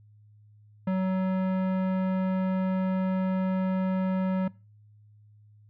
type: tone with tanh clipping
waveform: sine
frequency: 187.6 Hz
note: F#3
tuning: 24 cents sharp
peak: -26 dBFS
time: 0.87-4.48 s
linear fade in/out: 5 ms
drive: 17 dB
effects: noise-tail reverb RT60 0.3 s tail -22 dB re dry + added 105 Hz sine -53 dBFS peak until 5.69 s